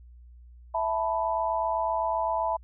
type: chord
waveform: sine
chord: E suspended fourth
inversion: none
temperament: equal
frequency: 659.3 / 880 / 987.8 Hz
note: E5 / A5 / B5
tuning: 0 / 0 / 0 cents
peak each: -29 dBFS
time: 0.74-2.57 s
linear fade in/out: 10 ms
effects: added 60 Hz sine -47 dBFS peak until 2.63 s